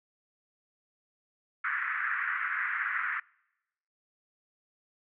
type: band-pass noise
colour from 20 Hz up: pink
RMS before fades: -32 dBFS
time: 1.64-3.2 s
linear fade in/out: 5 ms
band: 1300 to 2000 Hz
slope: 48 dB/octave
effects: noise-tail reverb RT60 0.9 s tail -26 dB re dry